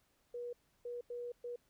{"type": "tone bursts at uneven times", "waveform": "sine", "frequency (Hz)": 482.8, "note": "B4", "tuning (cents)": -39, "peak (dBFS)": -40, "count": 4, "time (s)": [[0.34, 0.53], [0.85, 1.01], [1.1, 1.32], [1.44, 1.56]], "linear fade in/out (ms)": 5, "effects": ["pink hiss -75 dBFS RMS until 1.69 s"]}